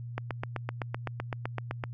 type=click train; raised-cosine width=0.5 ms; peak=-17 dBFS; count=14; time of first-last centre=0.18-1.838 s; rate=7.84 Hz; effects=added 119 Hz sine -37 dBFS peak until 1.93 s